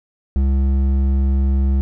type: tone with hard clipping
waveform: sine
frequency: 67.4 Hz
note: C#2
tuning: 48 cents flat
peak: -15 dBFS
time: 0.36-1.81 s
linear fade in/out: 0 ms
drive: 8 dB
effects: none